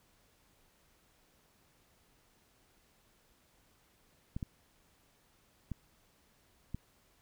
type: clicks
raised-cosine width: 5 ms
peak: -25 dBFS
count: 4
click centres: 4.365 / 4.428 / 5.717 / 6.746 s
effects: pink hiss -69 dBFS RMS until 7.21 s